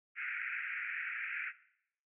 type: band-pass noise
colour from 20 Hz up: white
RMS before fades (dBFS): -40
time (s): 0.15-1.53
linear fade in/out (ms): 50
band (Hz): 1400 to 2500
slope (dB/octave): 96
effects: noise-tail reverb RT60 0.7 s tail -17 dB re dry